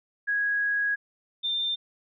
sine tone pair in turn, 1656 / 3593 Hz, G#6 / A7, -5 / +36 cents, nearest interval octave + minor second, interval 1341 cents, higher second, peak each -23 / -25 dBFS, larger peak first, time 0.27-0.96 / 1.43-1.76 s, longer first, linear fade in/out 20 ms, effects none

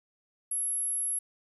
sine tone, 11190 Hz, F9, 2 cents sharp, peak -28 dBFS, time 0.51-1.19 s, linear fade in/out 5 ms, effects none

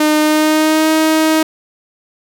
sawtooth tone with pitch glide, 305.1 to 315.5 Hz, D#4 to D#4, -34 to +24 cents, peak -6 dBFS, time 0-1.43 s, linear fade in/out 5 ms, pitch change +58 cents, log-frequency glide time 0.19-0.92 s, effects none

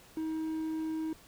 triangle tone, 317.1 Hz, D#4, 33 cents sharp, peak -30 dBFS, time 0.17-1.13 s, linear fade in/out 2 ms, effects pink hiss -57 dBFS RMS until 1.27 s

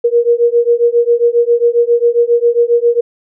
sine beating tone pair, 470 / 477.4 Hz, A#4 / A#4, +14 / +41 cents, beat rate 7.4 Hz, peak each -11 dBFS, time 0.04-3.01 s, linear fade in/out 10 ms, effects none

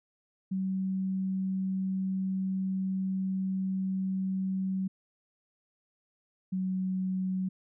sine tone pair in turn, 189.8 / 187.08 Hz, F#3 / F#3, +44 / +19 cents, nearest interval unison, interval 25 cents, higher first, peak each -28 dBFS, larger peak neither, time 0.51-4.88 / 6.52-7.49 s, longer first, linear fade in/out 10 ms, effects none

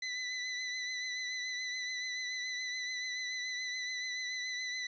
25% pulse tone with vibrato, 2000 Hz, B6, 21 cents sharp, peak -32 dBFS, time 0.02-4.87 s, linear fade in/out 5 ms, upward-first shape triangle, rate 7 Hz, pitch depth 34 cents each way, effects resampled to 16000 Hz + 11-bit

